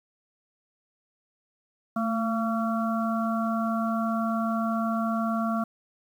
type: harmonic tone with a mistuned harmonic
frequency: 227.4 Hz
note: A#3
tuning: 43 cents flat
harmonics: 1 / 3 / 5 / 6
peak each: -26 / -31 / -33 / -34 dBFS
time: 1.96-5.64 s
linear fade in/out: 5 ms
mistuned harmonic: 1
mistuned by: -36 cents
effects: 9-bit